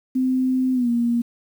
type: tone with pitch glide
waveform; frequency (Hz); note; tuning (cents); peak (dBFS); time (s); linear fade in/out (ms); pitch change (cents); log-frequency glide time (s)
sine; 258 to 236.6; C4 to A#3; -24 to +26; -17; 0.15-1.22; 10; -150; 0.73-0.89
effects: 8-bit